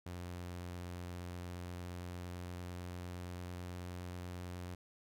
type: tone with pitch glide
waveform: sawtooth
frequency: 88.5 to 89.27 Hz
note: F2 to F2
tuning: +23 to +38 cents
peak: -39 dBFS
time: 0.06-4.75 s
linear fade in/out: 5 ms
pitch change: +15 cents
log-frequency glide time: 1.16-4.05 s
effects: none